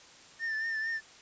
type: tone with vibrato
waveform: triangle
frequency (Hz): 1789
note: A6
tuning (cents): +28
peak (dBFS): -29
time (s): 0.39-1.01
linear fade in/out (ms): 50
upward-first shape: triangle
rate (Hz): 4.4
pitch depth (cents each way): 50
effects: white hiss -54 dBFS RMS until 1.21 s + resampled to 16000 Hz